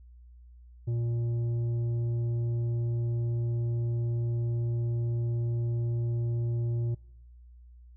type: tone with tanh clipping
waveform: sine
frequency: 117.7 Hz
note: A#2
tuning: 17 cents sharp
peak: -28 dBFS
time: 0.87-6.95 s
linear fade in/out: 10 ms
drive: 7 dB
effects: noise-tail reverb RT60 0.9 s tail -25 dB re dry + added 60 Hz sine -49 dBFS peak until 7.96 s